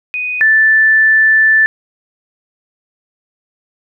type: tone pair in turn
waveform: sine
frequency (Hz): 2489 / 1760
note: D#7 / A6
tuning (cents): 0 / 0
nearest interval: tritone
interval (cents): 600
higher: first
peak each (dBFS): -16 / -6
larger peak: second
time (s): 0.14-0.41 / 0.41-1.66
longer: second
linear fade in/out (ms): 0
effects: none